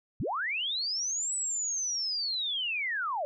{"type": "linear two-way sweep", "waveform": "sine", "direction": "up then down", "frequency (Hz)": [61.74, 7990, 548], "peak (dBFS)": -29, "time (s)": [0.2, 3.25], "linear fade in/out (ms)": 0, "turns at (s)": 1.35, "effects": []}